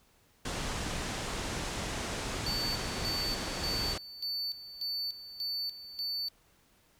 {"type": "low-pass noise", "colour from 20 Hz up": "pink", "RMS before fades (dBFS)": -36, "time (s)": [0.45, 3.98], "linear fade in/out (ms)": 5, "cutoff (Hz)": 8600, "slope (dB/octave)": 24}
{"type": "tone with tremolo", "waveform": "triangle", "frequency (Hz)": 4500, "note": "C#8", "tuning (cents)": 25, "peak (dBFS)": -31, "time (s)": [2.46, 6.29], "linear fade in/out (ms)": 5, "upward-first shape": "square", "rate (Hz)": 1.7, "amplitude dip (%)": 75}
{"effects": ["pink hiss -66 dBFS RMS until 6.99 s"]}